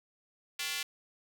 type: tone with high-pass filter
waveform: square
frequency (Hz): 157.5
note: D#3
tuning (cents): +21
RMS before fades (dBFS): -36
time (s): 0.59-0.83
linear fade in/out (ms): 5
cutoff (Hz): 2600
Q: 1.3
effects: none